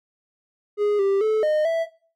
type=tone with pitch steps; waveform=triangle; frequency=414.5 / 393.4 / 434.5 / 612 / 659 Hz; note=G#4 / G4 / A4 / D#5 / E5; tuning=-3 / +6 / -22 / -29 / -1 cents; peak=-16 dBFS; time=0.77-1.87 s; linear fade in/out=50 ms; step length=220 ms; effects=noise-tail reverb RT60 0.4 s tail -18 dB re dry